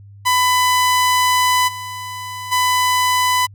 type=tone with level steps; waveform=sawtooth; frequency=1000 Hz; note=B5; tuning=21 cents sharp; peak=-9 / -23 / -10 dBFS; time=0.25-3.47 s; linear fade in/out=20 ms; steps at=1.67 / 2.51 s; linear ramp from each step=20 ms; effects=added 100 Hz sine -38 dBFS peak until 3.54 s